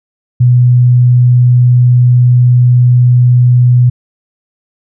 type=tone; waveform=sine; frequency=123.47 Hz; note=B2; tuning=in tune; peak=-3 dBFS; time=0.4-3.9 s; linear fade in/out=10 ms; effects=none